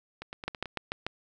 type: two click trains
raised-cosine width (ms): 0.3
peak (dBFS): -23 / -15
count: 5 / 5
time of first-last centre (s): 0.22-0.657 / 0.48-1.066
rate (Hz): 9.15 / 6.83
effects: none